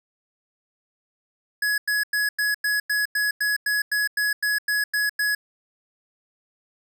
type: tone bursts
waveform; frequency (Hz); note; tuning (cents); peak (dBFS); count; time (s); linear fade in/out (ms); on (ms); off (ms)
square; 1683; G#6; +23; -21; 15; 1.62-5.35; 5; 160; 95
effects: none